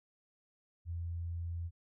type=tone; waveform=sine; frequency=85 Hz; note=F2; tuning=46 cents flat; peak=-36 dBFS; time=0.85-1.71 s; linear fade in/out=50 ms; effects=none